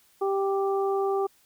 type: harmonic tone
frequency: 392 Hz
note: G4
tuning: in tune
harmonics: 1 / 2 / 3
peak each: -24 / -30 / -34 dBFS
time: 0.21-1.27 s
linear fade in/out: 10 ms
effects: white hiss -62 dBFS RMS until 1.45 s